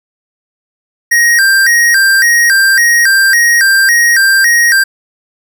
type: tone with vibrato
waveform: square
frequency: 1724 Hz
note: A6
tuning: 36 cents flat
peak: -6 dBFS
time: 1.11-4.84 s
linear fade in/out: 10 ms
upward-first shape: square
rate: 1.8 Hz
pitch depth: 150 cents each way
effects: none

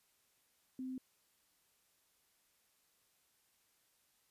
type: tone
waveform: sine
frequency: 258.6 Hz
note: C4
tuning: 20 cents flat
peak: -40 dBFS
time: 0.79-0.98 s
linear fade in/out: 2 ms
effects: white hiss -75 dBFS RMS until 4.3 s + resampled to 32000 Hz

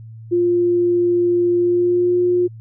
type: tone with pitch glide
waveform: sine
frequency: 350 to 356.3 Hz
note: F4 to F4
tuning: +4 to +35 cents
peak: -13 dBFS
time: 0.31-2.48 s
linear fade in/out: 20 ms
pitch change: +31 cents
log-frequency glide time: 1.58-2.19 s
effects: added 112 Hz sine -34 dBFS peak until 2.6 s

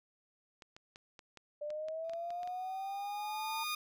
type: clicks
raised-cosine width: 0.2 ms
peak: -34 dBFS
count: 12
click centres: 0.622 / 0.765 / 0.959 / 1.192 / 1.373 / 1.704 / 1.885 / 2.096 / 2.135 / 2.305 / 2.432 / 2.475 s
type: linear sweep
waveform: sine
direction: up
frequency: 587.3 to 900 Hz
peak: -37 dBFS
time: 1.61-3.64 s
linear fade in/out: 10 ms
type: tone with exponential growth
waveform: 15% pulse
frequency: 1224 Hz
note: D#6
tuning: 29 cents flat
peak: -28 dBFS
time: 2.04-3.75 s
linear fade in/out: 5 ms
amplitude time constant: 370 ms
effects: none

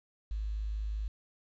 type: tone with quantisation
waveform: sine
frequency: 52.6 Hz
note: G#1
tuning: 23 cents sharp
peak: -32 dBFS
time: 0.31-1.08 s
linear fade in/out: 0 ms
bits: 10
effects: resampled to 16000 Hz

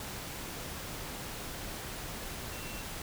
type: tone in noise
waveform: sine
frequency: 2707 Hz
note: E7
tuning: 45 cents sharp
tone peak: -49 dBFS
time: 2.52-2.82 s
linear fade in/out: 2 ms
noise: pink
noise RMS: -41 dBFS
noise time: 0-3.02 s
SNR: -11 dB
effects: none

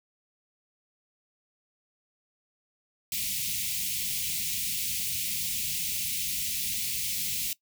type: band-stop noise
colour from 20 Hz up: white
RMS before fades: -31 dBFS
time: 3.12-7.53 s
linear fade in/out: 2 ms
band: 220 to 2200 Hz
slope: 48 dB/octave
effects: noise-tail reverb RT60 0.1 s tail -20 dB re dry

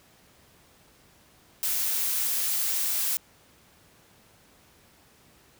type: noise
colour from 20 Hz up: blue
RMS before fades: -27 dBFS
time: 1.63-3.17 s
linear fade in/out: 0 ms
effects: pink hiss -58 dBFS RMS until 5.59 s + high-pass 60 Hz 12 dB/octave

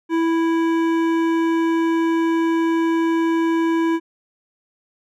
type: tone with hard clipping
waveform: sine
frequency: 329.6 Hz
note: E4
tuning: in tune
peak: -18 dBFS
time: 0.09-4 s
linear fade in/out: 50 ms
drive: 13 dB
effects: none

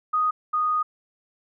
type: tone pair in turn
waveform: sine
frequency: 1244.5 / 1237.3 Hz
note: D#6 / D#6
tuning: 0 / -10 cents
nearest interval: unison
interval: 10 cents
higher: first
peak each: -19 / -20 dBFS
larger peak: first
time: 0.13-0.31 / 0.53-0.83 s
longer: second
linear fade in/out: 10 ms
effects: none

